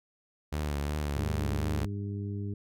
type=tone with vibrato; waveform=sawtooth; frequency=73.42 Hz; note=D2; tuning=in tune; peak=-26 dBFS; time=0.52-1.86 s; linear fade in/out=10 ms; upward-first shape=triangle; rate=2.8 Hz; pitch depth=65 cents each way
type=harmonic tone; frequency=101 Hz; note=G#2; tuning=48 cents flat; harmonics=1 / 2 / 3 / 4; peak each=-33 / -39 / -43 / -45 dBFS; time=1.16-2.54 s; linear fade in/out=5 ms
effects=none